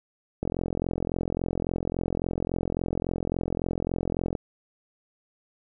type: click train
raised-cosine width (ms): 2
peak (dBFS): -14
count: 172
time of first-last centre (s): 0.43-4.352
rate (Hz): 43.6
effects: none